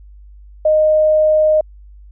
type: tone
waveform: sine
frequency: 618 Hz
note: D#5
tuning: 12 cents flat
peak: -9 dBFS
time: 0.65-1.61 s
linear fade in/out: 5 ms
effects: added 50 Hz sine -37 dBFS peak until 2.11 s